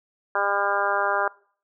harmonic tone, 200.8 Hz, G3, 42 cents sharp, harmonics 2 / 3 / 4 / 5 / 6 / 7 / 8, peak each -32 / -28 / -28 / -28 / -28 / -27 / -30 dBFS, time 0.35-1.28 s, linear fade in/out 2 ms, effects noise-tail reverb RT60 0.5 s tail -23 dB re dry

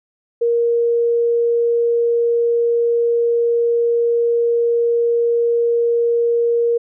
sine tone, 469.6 Hz, A#4, 13 cents sharp, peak -13 dBFS, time 0.41-6.78 s, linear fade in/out 10 ms, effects none

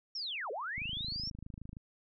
sine linear two-way sweep, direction down then up, 5610 to 389.6 to 5610 Hz, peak -36 dBFS, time 0.15-1.3 s, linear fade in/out 5 ms, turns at 0.51 s
click train, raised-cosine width 5 ms, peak -33 dBFS, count 27, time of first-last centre 0.78-1.769 s, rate 26.3 Hz
effects none

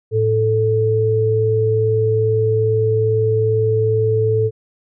sine tone pair together, 109.7 / 438.8 Hz, A2 / A4, -5 / -5 cents, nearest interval 2 octaves, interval 2400 cents, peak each -17 / -15 dBFS, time 0.11-4.51 s, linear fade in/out 50 ms, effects none

